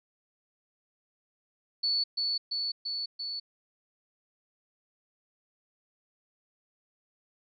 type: tone with echo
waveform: sine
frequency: 4446 Hz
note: C#8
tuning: 4 cents sharp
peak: -25 dBFS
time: 1.83-2.04 s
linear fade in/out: 10 ms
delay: 340 ms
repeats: 4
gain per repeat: -2 dB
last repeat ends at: 3.4 s
effects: none